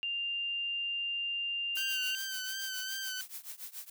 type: tone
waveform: sine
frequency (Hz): 2794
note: F7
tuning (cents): 0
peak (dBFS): -32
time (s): 0.03-2.15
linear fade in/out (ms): 0
type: noise with tremolo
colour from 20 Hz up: blue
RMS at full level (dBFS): -41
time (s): 1.75-3.9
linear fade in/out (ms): 5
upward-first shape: triangle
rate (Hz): 7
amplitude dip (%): 95
type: tone with vibrato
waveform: 15% pulse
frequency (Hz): 1541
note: G6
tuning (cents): -30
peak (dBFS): -30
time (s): 1.77-3.21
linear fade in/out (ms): 0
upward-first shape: sine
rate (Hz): 2.7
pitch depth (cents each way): 34
effects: none